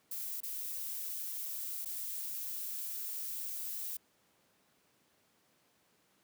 violet noise with dropouts, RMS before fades -40 dBFS, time 0.11-3.97 s, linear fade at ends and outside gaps 5 ms, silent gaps 0.405-0.432 / 1.849-1.856 s, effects pink hiss -71 dBFS RMS until 6.23 s + high-pass 150 Hz 12 dB/octave

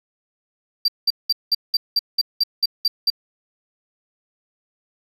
triangle tone bursts, 4699 Hz, D8, in tune, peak -13 dBFS, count 11, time 0.85-3.102 s, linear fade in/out 5 ms, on 32 ms, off 190 ms, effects none

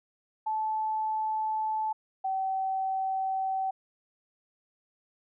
sine tone pair in turn, 870 / 765.7 Hz, A5 / G5, -20 / -41 cents, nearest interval major second, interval 221 cents, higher first, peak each -27 dBFS, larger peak neither, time 0.46-1.93 / 2.24-3.71 s, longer neither, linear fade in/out 10 ms, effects none

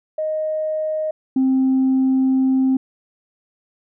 sine tone pair in turn, 622.3 / 263 Hz, D#5 / C4, 0 / +9 cents, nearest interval octave + minor third, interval 1491 cents, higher first, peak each -19 / -12 dBFS, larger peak second, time 0.18-1.11 / 1.36-2.77 s, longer second, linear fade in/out 5 ms, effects tanh soft clip ceiling -11 dBFS

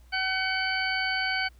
harmonic tone with a mistuned harmonic, 758 Hz, F#5, 42 cents sharp, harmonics 1 / 2 / 3 / 4 / 6, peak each -33 / -29 / -31 / -36 / -33 dBFS, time 0.12-1.49 s, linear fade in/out 20 ms, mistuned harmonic 3, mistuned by -18 cents, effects added 60 Hz sine -51 dBFS peak until 1.59 s + pink hiss -64 dBFS RMS until 1.59 s

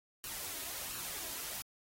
white noise with flanger, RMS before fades -42 dBFS, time 0.24-1.62 s, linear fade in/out 0 ms, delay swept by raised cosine 0.7 to 3.2 ms, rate 1.4 Hz, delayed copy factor +0.5, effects AAC 48 kbps

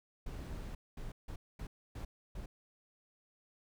brown noise bursts at uneven times, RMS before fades -43 dBFS, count 6, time 0.26-0.75 / 0.97-1.12 / 1.28-1.36 / 1.59-1.67 / 1.95-2.05 / 2.35-2.46 s, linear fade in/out 5 ms, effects none

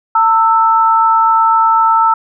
sine tone pair together, 902 / 1318.5 Hz, A5 / E6, +43 / 0 cents, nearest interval perfect fifth, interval 657 cents, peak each -10 dBFS, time 0.15-2.14 s, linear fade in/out 5 ms, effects none

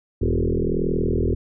sine tone with frequency modulation, 164.81 Hz, E3, in tune, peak -18 dBFS, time 0.21-1.35 s, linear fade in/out 10 ms, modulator 41.1 Hz, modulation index 6.6, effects none

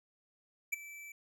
square tone with ADSR envelope, 2320 Hz, D7, 22 cents flat, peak -29 dBFS, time 0.72-1.12 s, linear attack 14 ms, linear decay 13 ms, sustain -18 dB, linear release 3 ms, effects none

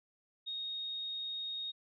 sine tone, 3729 Hz, A#7, in tune, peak -37 dBFS, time 0.46-1.72 s, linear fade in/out 20 ms, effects none

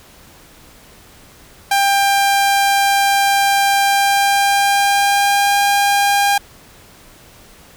sawtooth tone with pitch glide, 795 to 805.2 Hz, G5 to G5, +24 to +46 cents, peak -8 dBFS, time 1.71-6.38 s, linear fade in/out 5 ms, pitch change +22 cents, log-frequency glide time 3.81-5.58 s, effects pink hiss -44 dBFS RMS until 7.76 s

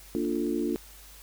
sine chord, Bb major seventh, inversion none, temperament equal, 233.1 / 293.7 / 349.2 / 440 Hz, Bb3 / D4 / F4 / A4, 0 / 0 / 0 / 0 cents, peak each -32 / -30 / -30 / -36 dBFS, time 0.15-0.76 s, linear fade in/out 0 ms
clicks, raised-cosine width 0.2 ms, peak -36 dBFS, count 7, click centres 0.249 / 0.356 / 0.466 / 0.594 / 0.697 / 0.746 / 0.782 s
effects added 50 Hz sine -51 dBFS peak until 1.22 s + white hiss -51 dBFS RMS until 1.22 s

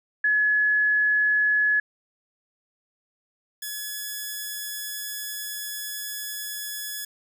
sine / 5% pulse tone pair in turn, 1699 / 1699 Hz, G#6 / G#6, +39 / +39 cents, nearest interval unison, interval 0 cents, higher neither, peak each -18 / -20 dBFS, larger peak first, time 0.24-1.8 / 3.62-7.05 s, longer second, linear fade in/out 5 ms, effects none

